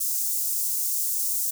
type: high-pass noise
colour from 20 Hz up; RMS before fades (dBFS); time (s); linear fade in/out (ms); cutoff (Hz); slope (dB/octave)
white; -26; 0-1.51; 10; 6300; 24
effects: none